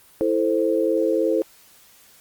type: chord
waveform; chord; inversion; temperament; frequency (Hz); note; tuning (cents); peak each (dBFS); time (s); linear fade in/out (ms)
sine; A minor; second; equal; 329.6 / 440 / 523.3; E4 / A4 / C5; 0 / 0 / 0; -22; 0.21-1.42; 0
effects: white hiss -52 dBFS RMS until 2.2 s + Opus 32 kbps